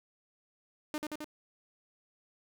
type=tone with echo; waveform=sawtooth; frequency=302.6 Hz; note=D#4; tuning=48 cents flat; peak=-29 dBFS; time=0.94-0.98 s; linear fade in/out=0 ms; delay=88 ms; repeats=3; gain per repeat=-2 dB; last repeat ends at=1.244 s; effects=none